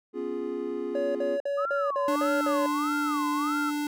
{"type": "chord", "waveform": "triangle", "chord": "C# dominant seventh", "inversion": "third", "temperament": "equal", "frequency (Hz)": [246.9, 277.2, 349.2, 415.3], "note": ["B3", "C#4", "E#4", "G#4"], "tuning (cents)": [0, 0, 0, 0], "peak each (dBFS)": [-36, -35, -32, -31], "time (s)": [0.13, 1.39], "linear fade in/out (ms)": 50}
{"type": "tone bursts", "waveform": "triangle", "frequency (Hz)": 565, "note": "C#5", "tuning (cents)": 33, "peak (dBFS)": -24, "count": 7, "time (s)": [0.95, 2.662], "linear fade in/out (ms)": 2, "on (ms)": 200, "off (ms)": 52}
{"type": "tone with vibrato", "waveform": "sine", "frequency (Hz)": 1196, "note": "D6", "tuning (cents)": 31, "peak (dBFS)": -28, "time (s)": [1.57, 3.71], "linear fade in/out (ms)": 20, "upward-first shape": "sine", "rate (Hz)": 1.6, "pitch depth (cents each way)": 270}
{"type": "tone", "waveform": "square", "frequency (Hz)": 294.5, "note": "D4", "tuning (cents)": 5, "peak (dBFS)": -28, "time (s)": [2.08, 3.87], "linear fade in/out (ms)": 2}
{"effects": []}